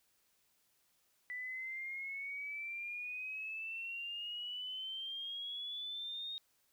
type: exponential sweep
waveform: sine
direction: up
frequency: 1975.5 to 3729 Hz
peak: -40 dBFS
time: 1.3-6.38 s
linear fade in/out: 0 ms
effects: white hiss -75 dBFS RMS until 6.72 s